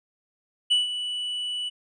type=tone with ADSR envelope; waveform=triangle; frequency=2960 Hz; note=F#7; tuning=in tune; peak=-15 dBFS; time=0.7-1.7 s; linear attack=17 ms; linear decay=150 ms; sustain=-11 dB; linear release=21 ms; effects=resampled to 24000 Hz